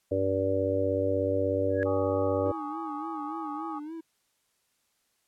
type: harmonic tone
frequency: 96.5 Hz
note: G2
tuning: 27 cents flat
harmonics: 1 / 3 / 4 / 5 / 6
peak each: -33 / -32 / -34 / -29 / -29 dBFS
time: 0.11-2.52 s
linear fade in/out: 10 ms
type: tone with exponential growth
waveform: sine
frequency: 1665 Hz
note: G#6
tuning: 4 cents sharp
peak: -28 dBFS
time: 1.7-1.83 s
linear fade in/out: 0 ms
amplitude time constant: 28 ms
type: chord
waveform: sine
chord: Ab suspended fourth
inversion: none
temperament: equal with one note detuned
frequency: 830.6 / 1128.1 / 1244.5 Hz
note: Ab5 / Db6 / Eb6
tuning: 0 / +30 / 0 cents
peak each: -37 / -40 / -40 dBFS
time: 1.85-3.8 s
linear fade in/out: 20 ms
type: tone with vibrato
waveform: triangle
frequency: 312.2 Hz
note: D#4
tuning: 6 cents sharp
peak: -34 dBFS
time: 2.45-4.01 s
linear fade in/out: 10 ms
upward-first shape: sine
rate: 3.5 Hz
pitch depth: 99 cents each way
effects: white hiss -73 dBFS RMS until 5.27 s + low-pass 12000 Hz 12 dB/octave